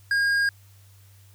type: tone with tanh clipping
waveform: triangle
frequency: 1624 Hz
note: G#6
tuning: 39 cents flat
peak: -21 dBFS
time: 0.11-0.49 s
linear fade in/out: 2 ms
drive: 13 dB
effects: added 98 Hz sine -50 dBFS peak until 1.34 s + white hiss -59 dBFS RMS until 1.34 s